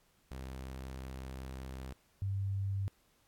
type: tone pair in turn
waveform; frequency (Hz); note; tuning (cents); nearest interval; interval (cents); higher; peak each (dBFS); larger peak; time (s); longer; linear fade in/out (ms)
sawtooth / sine; 65.41 / 98; C2 / G2; 0 / 0; perfect fifth; 700; second; -38 / -32; second; 0.31-1.93 / 2.22-2.88; first; 0
effects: pink hiss -71 dBFS RMS until 3.27 s + AAC 64 kbps